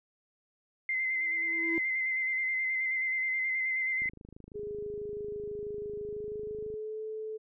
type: tone with vibrato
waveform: sine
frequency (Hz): 2071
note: C7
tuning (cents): -18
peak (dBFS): -28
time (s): 0.89-4.09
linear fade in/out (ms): 2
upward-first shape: square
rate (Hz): 9.4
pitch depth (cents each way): 22
type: tone with exponential growth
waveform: triangle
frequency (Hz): 330.5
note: E4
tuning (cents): +5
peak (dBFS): -26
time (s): 1.09-1.78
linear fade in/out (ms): 0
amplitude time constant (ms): 150
type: click train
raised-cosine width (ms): 3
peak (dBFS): -36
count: 72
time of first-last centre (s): 4.02-6.74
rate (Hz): 26.1
type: tone with pitch glide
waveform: sine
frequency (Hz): 415.4 to 435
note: G#4 to A4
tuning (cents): 0 to -20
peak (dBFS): -35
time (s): 4.54-7.38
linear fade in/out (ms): 20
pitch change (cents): +80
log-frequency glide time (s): 5.97-7.03
effects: none